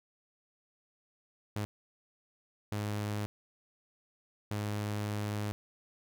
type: tone bursts at uneven times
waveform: sawtooth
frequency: 104.4 Hz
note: G#2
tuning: 10 cents sharp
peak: -29 dBFS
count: 3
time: 1.56-1.65 / 2.72-3.26 / 4.51-5.52 s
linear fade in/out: 0 ms
effects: none